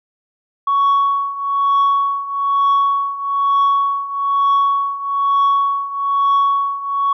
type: tone with tremolo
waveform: sine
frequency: 1116 Hz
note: C#6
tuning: 11 cents sharp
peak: -8 dBFS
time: 0.67-7.13 s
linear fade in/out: 5 ms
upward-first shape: triangle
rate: 1.1 Hz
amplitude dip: 85%
effects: tanh soft clip ceiling -9 dBFS